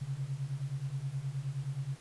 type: beating tone pair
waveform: sine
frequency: 130.81 / 140.31 Hz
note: C3 / C#3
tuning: 0 / +21 cents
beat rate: 9.5 Hz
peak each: -38 / -36 dBFS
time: 0.01-1.96 s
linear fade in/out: 10 ms
effects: pink hiss -56 dBFS RMS until 2 s + resampled to 24000 Hz